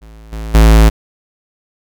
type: tone with level steps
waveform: square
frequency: 54.6 Hz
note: A1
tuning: 13 cents flat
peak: -35 / -22 / -4 dBFS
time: 0.01-0.9 s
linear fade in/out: 20 ms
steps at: 0.32 / 0.54 s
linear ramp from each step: 10 ms
effects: none

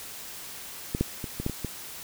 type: clicks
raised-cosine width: 3 ms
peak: -14 / -10 / -20 / -18 / -14 / -19 / -17 dBFS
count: 7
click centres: 0.949 / 1.01 / 1.242 / 1.4 / 1.464 / 1.497 / 1.647 s
effects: white hiss -41 dBFS RMS until 2.03 s

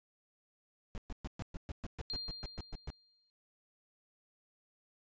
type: noise bursts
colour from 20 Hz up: brown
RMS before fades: -40 dBFS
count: 14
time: 0.95-2.902 s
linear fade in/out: 0 ms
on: 28 ms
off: 120 ms
type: tone with exponential decay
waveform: sine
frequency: 4200 Hz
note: C8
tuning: 6 cents sharp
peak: -36 dBFS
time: 2.1-3.3 s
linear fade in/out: 0 ms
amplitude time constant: 260 ms
effects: resampled to 16000 Hz

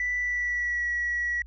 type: tone with pitch glide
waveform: sine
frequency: 1975.5 to 1928.2 Hz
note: B6 to B6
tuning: 0 to -42 cents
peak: -24 dBFS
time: 0-1.42 s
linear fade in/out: 2 ms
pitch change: -42 cents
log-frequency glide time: 0.17-0.86 s
effects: tanh soft clip ceiling -21 dBFS + added 56 Hz sine -43 dBFS peak until 1.46 s

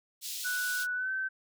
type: high-pass noise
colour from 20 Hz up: pink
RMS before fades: -38 dBFS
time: 0.21-0.87 s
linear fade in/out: 50 ms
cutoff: 3400 Hz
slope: 24 dB/octave
type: tone with pitch glide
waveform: sine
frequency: 1480 to 1541.1 Hz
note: F#6 to G6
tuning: 0 to -30 cents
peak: -30 dBFS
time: 0.44-1.29 s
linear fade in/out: 20 ms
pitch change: +70 cents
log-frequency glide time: 0.94-1.11 s
effects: none

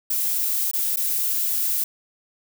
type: noise with dropouts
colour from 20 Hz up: violet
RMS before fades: -23 dBFS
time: 0.1-1.84 s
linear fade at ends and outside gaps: 5 ms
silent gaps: 0.713-0.734 / 0.961-0.97 s
effects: none

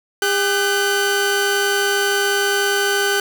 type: tone pair together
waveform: sawtooth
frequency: 401.9 / 1517.4 Hz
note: G4 / F#6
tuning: +43 / +43 cents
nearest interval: octave + major seventh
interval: 2300 cents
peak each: -15 dBFS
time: 0.22-3.2 s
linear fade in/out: 2 ms
effects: none

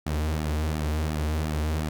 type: tone with flanger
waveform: sawtooth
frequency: 77 Hz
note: D#2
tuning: 17 cents flat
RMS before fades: -27 dBFS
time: 0.06-1.89 s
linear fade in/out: 5 ms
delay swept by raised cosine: 1.9 to 7.7 ms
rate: 2.8 Hz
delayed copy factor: -0.75
effects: none

